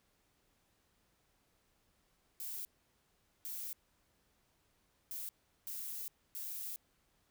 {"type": "noise bursts at uneven times", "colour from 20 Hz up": "violet", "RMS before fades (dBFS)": -43, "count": 5, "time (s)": [[2.4, 2.65], [3.45, 3.73], [5.11, 5.29], [5.67, 6.08], [6.35, 6.76]], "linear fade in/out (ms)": 0, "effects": ["pink hiss -75 dBFS RMS until 7.3 s"]}